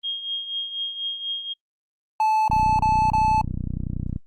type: tone with tremolo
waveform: sine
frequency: 3244 Hz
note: G#7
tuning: 41 cents flat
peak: -23 dBFS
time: 0.03-1.54 s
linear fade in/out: 20 ms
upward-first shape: triangle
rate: 4.1 Hz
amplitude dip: 70%
type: tone bursts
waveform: triangle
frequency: 870 Hz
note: A5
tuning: 20 cents flat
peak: -15 dBFS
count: 4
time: 2.2-3.413 s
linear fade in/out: 2 ms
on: 280 ms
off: 31 ms
type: click train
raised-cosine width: 5 ms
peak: -15 dBFS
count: 52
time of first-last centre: 2.5-4.161 s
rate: 30.7 Hz
effects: noise-tail reverb RT60 0.1 s tail -26 dB re dry + Opus 24 kbps